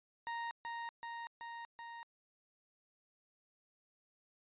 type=tone with echo; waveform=30% pulse; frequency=932.3 Hz; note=A#5; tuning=in tune; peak=-36 dBFS; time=0.27-0.51 s; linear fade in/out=0 ms; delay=380 ms; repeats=4; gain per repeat=-2 dB; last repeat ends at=2.03 s; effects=resampled to 8000 Hz